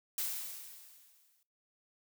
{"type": "noise with exponential decay", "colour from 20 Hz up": "blue", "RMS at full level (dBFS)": -34, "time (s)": [0.18, 1.43], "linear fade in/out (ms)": 1, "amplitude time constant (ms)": 270, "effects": ["noise-tail reverb RT60 0.3 s tail -20 dB re dry"]}